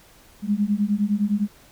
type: beating tone pair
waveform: sine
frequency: 201.1 / 210.9 Hz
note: G3 / G#3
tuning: +44 / +27 cents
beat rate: 9.8 Hz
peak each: -22 dBFS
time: 0.42-1.48 s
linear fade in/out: 50 ms
effects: pink hiss -52 dBFS RMS until 1.71 s

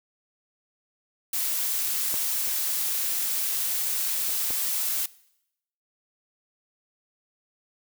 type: noise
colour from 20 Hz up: blue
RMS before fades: -27 dBFS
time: 1.33-5.06 s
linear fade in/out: 5 ms
type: clicks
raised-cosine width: 1 ms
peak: -22 / -32 / -31 / -22 dBFS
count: 4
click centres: 2.141 / 2.475 / 4.294 / 4.506 s
effects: noise-tail reverb RT60 0.8 s tail -21 dB re dry

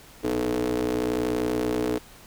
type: ring-modulated tone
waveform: 30% pulse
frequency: 60.8 Hz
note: B1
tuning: 26 cents flat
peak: -18 dBFS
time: 0.23-1.99 s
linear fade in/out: 20 ms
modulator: 369 Hz
effects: pink hiss -49 dBFS RMS until 2.26 s

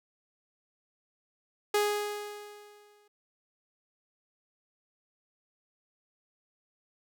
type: tone with exponential decay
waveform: sawtooth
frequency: 414.9 Hz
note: G#4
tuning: 2 cents flat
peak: -19 dBFS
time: 1.74-3.08 s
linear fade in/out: 5 ms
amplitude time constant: 290 ms
effects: none

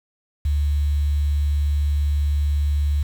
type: tone with quantisation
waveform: sine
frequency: 72.8 Hz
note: D2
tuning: 15 cents flat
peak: -17 dBFS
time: 0.45-3.03 s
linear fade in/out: 5 ms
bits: 7
effects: none

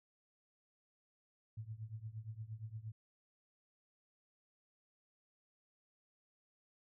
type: tone with tremolo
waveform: sine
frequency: 110 Hz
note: A2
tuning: in tune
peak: -40 dBFS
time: 1.57-2.92 s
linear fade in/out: 5 ms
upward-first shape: triangle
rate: 8.6 Hz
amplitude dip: 95%
effects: none

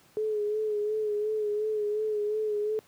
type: tone with vibrato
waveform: sine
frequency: 424.4 Hz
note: G#4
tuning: 38 cents sharp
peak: -26 dBFS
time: 0.17-2.79 s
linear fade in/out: 0 ms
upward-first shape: sine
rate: 2.8 Hz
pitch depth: 39 cents each way
effects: pink hiss -60 dBFS RMS until 2.87 s + high-pass 100 Hz 12 dB/octave

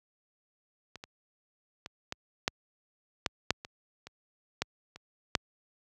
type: clicks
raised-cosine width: 0.2 ms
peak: -27 / -25 / -22 / -17 / -9 / -9 / -7 / -24 / -27 / -11 / -28 / -6 dBFS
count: 12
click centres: 0.957 / 1.039 / 1.861 / 2.124 / 2.479 / 3.262 / 3.506 / 3.649 / 4.07 / 4.62 / 4.96 / 5.352 s
effects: high-pass 60 Hz 12 dB/octave

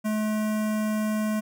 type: tone with notch filter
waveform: square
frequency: 214.6 Hz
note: A3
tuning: 43 cents flat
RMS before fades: -26 dBFS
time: 0.04-1.41 s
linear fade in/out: 20 ms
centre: 4000 Hz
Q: 1.2
effects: none

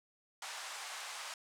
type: band-pass noise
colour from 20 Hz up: pink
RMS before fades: -45 dBFS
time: 0.42-1.34 s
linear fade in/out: 2 ms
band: 760 to 9200 Hz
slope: 24 dB/octave
effects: none

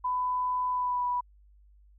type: tone with pitch glide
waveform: sine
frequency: 1000 to 983.4 Hz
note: B5 to B5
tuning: +21 to -8 cents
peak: -26 dBFS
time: 0.04-1.21 s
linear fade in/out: 10 ms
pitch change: -29 cents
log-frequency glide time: 0.71-1.05 s
effects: added 50 Hz sine -55 dBFS peak until 1.98 s

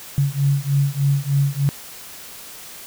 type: beating tone pair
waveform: sine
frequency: 138.59 / 141.89 Hz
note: C#3 / C#3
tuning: 0 / +41 cents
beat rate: 3.3 Hz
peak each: -19 dBFS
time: 0.18-1.69 s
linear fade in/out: 0 ms
effects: white hiss -38 dBFS RMS until 2.86 s

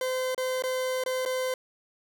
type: tone with dropouts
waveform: 40% pulse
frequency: 514 Hz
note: C5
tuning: 31 cents flat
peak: -26 dBFS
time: 0.01-1.54 s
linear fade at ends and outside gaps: 2 ms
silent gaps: 0.347-0.378 / 0.623-0.637 / 1.038-1.061 / 1.252-1.259 s
effects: none

